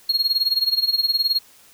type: tone with tremolo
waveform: triangle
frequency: 4281 Hz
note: C8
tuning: 39 cents sharp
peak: -13 dBFS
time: 0.09-1.39 s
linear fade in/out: 5 ms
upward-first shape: sine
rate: 19 Hz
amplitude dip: 85%
effects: white hiss -51 dBFS RMS until 1.73 s